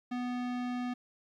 square tone with low-pass filter, 246.9 Hz, B3, in tune, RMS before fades -35 dBFS, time 0.11-0.94 s, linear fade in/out 10 ms, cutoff 3400 Hz, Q 0.64, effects 12-bit

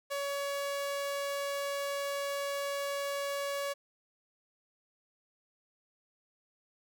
sawtooth tone, 563 Hz, C#5, 27 cents sharp, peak -29 dBFS, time 0.1-3.74 s, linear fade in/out 20 ms, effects none

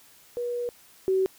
sine tone pair in turn, 483 / 379.6 Hz, B4 / F#4, -39 / +44 cents, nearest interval major third, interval 417 cents, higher first, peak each -27 / -20 dBFS, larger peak second, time 0.37-0.69 / 1.08-1.26 s, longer first, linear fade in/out 0 ms, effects white hiss -55 dBFS RMS until 1.38 s

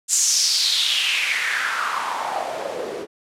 white noise with band-pass filter sweep, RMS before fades -22 dBFS, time 0.08-3.07 s, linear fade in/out 50 ms, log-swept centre 7500 to 380 Hz, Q 4.3, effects low-pass 12000 Hz 12 dB/octave

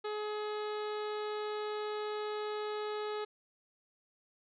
harmonic tone, 422.6 Hz, G#4, 30 cents sharp, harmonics 1 / 2 / 3 / 4 / 5 / 6 / 7 / 8 / 9 / 10, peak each -36 / -44 / -44 / -51 / -54 / -56 / -56 / -55 / -55 / -57 dBFS, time 0.04-3.25 s, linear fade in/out 10 ms, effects none

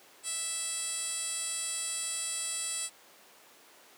10% pulse tone with band-pass filter, 659.3 Hz, E5, in tune, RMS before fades -35 dBFS, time 0.23-2.9 s, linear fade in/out 50 ms, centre 7700 Hz, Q 5.7, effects pink hiss -56 dBFS RMS until 3.97 s + high-pass 400 Hz 12 dB/octave

